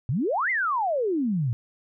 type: exponential two-way sweep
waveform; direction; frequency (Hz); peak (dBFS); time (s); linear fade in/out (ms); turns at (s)
sine; up then down; 110 to 2136 to 110; -22; 0.09-1.53; 0; 0.5
effects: none